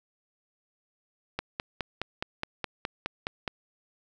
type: click train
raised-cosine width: 0.3 ms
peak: -14 dBFS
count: 11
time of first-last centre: 1.39-3.478 s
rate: 4.79 Hz
effects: none